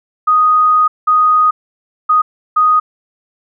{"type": "tone bursts at uneven times", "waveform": "sine", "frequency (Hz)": 1244.5, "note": "D#6", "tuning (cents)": 0, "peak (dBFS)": -7, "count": 4, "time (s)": [[0.27, 0.88], [1.07, 1.51], [2.09, 2.22], [2.56, 2.8]], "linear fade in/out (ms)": 10, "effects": []}